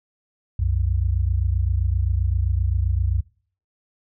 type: tone pair together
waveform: sine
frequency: 63.8 / 91.46 Hz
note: C2 / F#2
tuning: -43 / -20 cents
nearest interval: tritone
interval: 623 cents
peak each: -21 dBFS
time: 0.59-3.21 s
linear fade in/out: 5 ms
effects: noise-tail reverb RT60 0.5 s tail -22 dB re dry